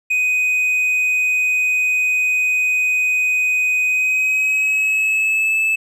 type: tone with pitch glide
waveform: triangle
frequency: 2500 to 2617 Hz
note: D#7 to E7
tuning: +8 to -13 cents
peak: -13 dBFS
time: 0.1-5.76 s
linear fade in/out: 10 ms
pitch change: +79 cents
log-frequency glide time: 3.86-5.57 s
effects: none